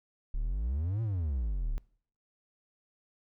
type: exponential two-way sweep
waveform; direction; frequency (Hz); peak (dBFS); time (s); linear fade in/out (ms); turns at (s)
triangle; up then down; 32.51 to 116.3 to 32.51; -27; 0.34-1.78; 0; 1.02
effects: noise-tail reverb RT60 0.6 s tail -24 dB re dry